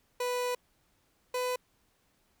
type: tone pair in turn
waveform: 30% pulse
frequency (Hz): 493.9 / 500.2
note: B4 / B4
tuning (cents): 0 / +22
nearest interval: unison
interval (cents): 22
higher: second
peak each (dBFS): -27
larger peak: neither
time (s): 0.2-0.55 / 1.34-1.56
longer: first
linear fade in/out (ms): 5
effects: pink hiss -71 dBFS RMS until 2.4 s